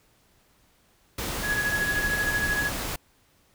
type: noise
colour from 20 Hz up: pink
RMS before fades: -31 dBFS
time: 1.18-2.96 s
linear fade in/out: 5 ms
type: tone with tremolo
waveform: sine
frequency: 1676 Hz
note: G#6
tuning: 15 cents sharp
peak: -22 dBFS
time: 1.42-2.71 s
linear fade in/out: 50 ms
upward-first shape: sine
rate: 13 Hz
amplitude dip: 55%
effects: pink hiss -63 dBFS RMS until 3.54 s